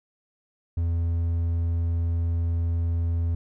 triangle tone, 84.2 Hz, E2, 37 cents sharp, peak -20 dBFS, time 0.77-3.35 s, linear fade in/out 5 ms, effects none

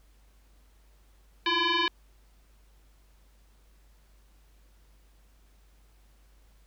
sine tone with frequency modulation, 1000 Hz, B5, 21 cents sharp, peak -23 dBFS, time 1.46-1.88 s, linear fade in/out 2 ms, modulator 674 Hz, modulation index 4.3, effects added 50 Hz sine -57 dBFS peak until 6.66 s + pink hiss -67 dBFS RMS until 6.66 s

